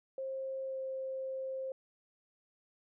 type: tone with pitch glide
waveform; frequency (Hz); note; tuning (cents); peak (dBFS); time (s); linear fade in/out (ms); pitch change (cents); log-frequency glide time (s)
sine; 532 to 528.3; C5 to C5; +29 to +17; -36; 0.18-1.72; 2; -12; 0.65-0.79
effects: none